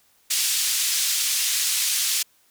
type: band-pass noise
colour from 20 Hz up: white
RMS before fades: -23 dBFS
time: 0.3-2.23 s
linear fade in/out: 10 ms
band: 3000 to 9100 Hz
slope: 12 dB/octave
effects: white hiss -61 dBFS RMS until 2.5 s